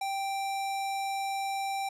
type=tone; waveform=square; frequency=784 Hz; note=G5; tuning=in tune; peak=-31 dBFS; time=0.01-1.89 s; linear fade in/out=5 ms; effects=low-pass 12000 Hz 12 dB/octave